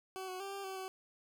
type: tone with pitch steps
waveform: 20% pulse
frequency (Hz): 377.9 / 369.5 / 393 / 395.2 / 382.2 / 377.9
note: F#4 / F#4 / G4 / G4 / G4 / F#4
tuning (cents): +37 / -2 / +4 / +14 / -44 / +37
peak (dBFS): -36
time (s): 0.16-0.88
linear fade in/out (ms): 0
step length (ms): 120
effects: none